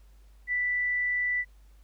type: tone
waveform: sine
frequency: 1975.5 Hz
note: B6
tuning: in tune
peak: -25 dBFS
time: 0.47-1.45 s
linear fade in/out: 50 ms
effects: added 50 Hz sine -52 dBFS peak until 1.83 s + pink hiss -68 dBFS RMS until 1.83 s